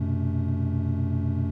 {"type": "tone cluster", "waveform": "triangle", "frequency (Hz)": [90.9, 120.8, 128.6, 219.5, 285.3], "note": ["F#2", "B2", "C3", "A3", "C#4"], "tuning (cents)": [-30, -38, -30, -4, 50], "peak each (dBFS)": [-24, -29, -27, -30, -32], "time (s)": [0, 1.51], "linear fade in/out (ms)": 10, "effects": []}